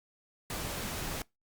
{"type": "noise", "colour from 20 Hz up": "pink", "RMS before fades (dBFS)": -37, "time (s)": [0.5, 1.22], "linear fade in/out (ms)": 2, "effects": ["noise-tail reverb RT60 0.2 s tail -25 dB re dry", "Opus 48 kbps"]}